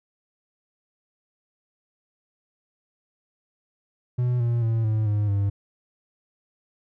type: tone with pitch steps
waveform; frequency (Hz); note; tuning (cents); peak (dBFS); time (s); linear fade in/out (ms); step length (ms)
triangle; 123.47 / 118.37 / 113.48 / 108.8 / 104.31 / 100; B2 / A#2 / A#2 / A2 / G#2 / G2; 0 / +27 / -46 / -19 / +8 / +35; -18; 4.18-5.5; 10; 220
effects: none